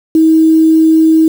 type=tone with quantisation; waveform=sine; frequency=319.6 Hz; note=D#4; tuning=47 cents sharp; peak=-4 dBFS; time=0.15-1.28 s; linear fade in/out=2 ms; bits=5; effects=none